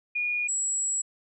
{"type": "tone pair in turn", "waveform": "sine", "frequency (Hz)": [2441, 7750], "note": ["D#7", "B8"], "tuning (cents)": [-34, -34], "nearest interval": "octave + minor sixth", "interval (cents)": 2000, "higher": "second", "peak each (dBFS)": [-25, -25], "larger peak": "neither", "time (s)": [[0.15, 0.48], [0.48, 1.02]], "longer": "second", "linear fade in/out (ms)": 10, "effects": []}